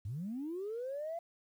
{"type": "linear sweep", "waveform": "sine", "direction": "up", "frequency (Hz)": [88.6, 690], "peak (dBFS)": -36, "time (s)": [0.05, 1.19], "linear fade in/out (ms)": 5, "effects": ["tanh soft clip ceiling -32 dBFS", "11-bit"]}